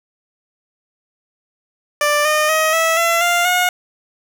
15% pulse tone with pitch steps, 590 / 610.1 / 630.9 / 652.4 / 674.6 / 697.6 / 721.4 Hz, D5 / D#5 / D#5 / E5 / E5 / F5 / F#5, +8 / -34 / +24 / -18 / +40 / -2 / -44 cents, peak -7 dBFS, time 2.01-3.69 s, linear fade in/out 2 ms, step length 240 ms, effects none

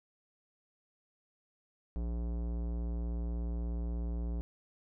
sine tone with tanh clipping, 58.27 Hz, A#1, in tune, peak -35 dBFS, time 1.96-4.41 s, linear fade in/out 0 ms, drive 18 dB, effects none

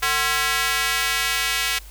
square tone with high-pass filter sweep, 150.5 Hz, D3, 43 cents sharp, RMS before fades -22 dBFS, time 0.02-1.79 s, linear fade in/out 10 ms, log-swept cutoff 1400 to 2200 Hz, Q 1.2, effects added 50 Hz sine -39 dBFS peak until 1.9 s + white hiss -47 dBFS RMS until 1.9 s

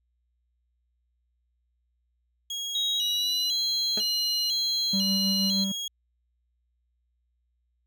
30% pulse tone with vibrato, 3093 Hz, G7, 24 cents flat, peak -28 dBFS, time 2.5-5.88 s, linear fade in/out 5 ms, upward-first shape square, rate 1 Hz, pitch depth 110 cents each way
sine tone with pitch glide, 3800 to 4120 Hz, A#7 to C8, +33 to -28 cents, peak -25 dBFS, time 2.75-5.64 s, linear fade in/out 2 ms, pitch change +139 cents, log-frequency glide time 2.93-3.63 s
20% pulse tone with exponential decay, 211.7 Hz, G#3, 33 cents sharp, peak -25 dBFS, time 3.97-4.06 s, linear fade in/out 5 ms, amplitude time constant 18 ms
triangle tone with tremolo, 194.9 Hz, G3, 10 cents flat, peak -23 dBFS, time 4.93-5.72 s, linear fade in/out 5 ms, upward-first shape sine, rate 6.3 Hz, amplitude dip 30%
effects added 60 Hz sine -70 dBFS peak until 7.86 s

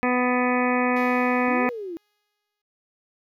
harmonic tone, 248.9 Hz, B3, 14 cents sharp, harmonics 1 / 2 / 3 / 4 / 5 / 7 / 8 / 9 / 10, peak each -23 / -26 / -28 / -29 / -30 / -31 / -32 / -33 / -33 dBFS, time 0.03-1.69 s, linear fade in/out 0 ms
5% pulse tone with exponential decay, 415.3 Hz, G#4, in tune, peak -31 dBFS, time 0.96-2.62 s, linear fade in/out 5 ms, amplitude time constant 360 ms
sine exponential two-way sweep, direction up then down, 261.6 to 493.9 to 320.6 Hz, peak -30 dBFS, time 1.48-1.97 s, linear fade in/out 0 ms, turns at 1.7 s
effects none

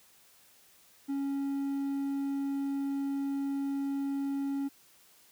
triangle tone, 277.2 Hz, C#4, in tune, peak -28 dBFS, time 1.08-4.69 s, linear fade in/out 20 ms, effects white hiss -61 dBFS RMS until 5.31 s + high-pass 60 Hz 12 dB/octave

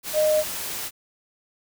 sine tone in noise, 615 Hz, D#5, 20 cents flat, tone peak -17 dBFS, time 0.13-0.44 s, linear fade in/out 50 ms, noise white, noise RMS -31 dBFS, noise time 0.03-0.91 s, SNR +11 dB, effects none

